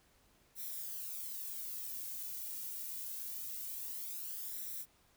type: noise with flanger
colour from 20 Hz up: violet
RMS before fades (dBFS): -43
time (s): 0.55-4.86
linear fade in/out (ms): 50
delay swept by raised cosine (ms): 0.52 to 2.12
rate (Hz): 0.24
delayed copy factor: +0.65
effects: pink hiss -69 dBFS RMS until 5.16 s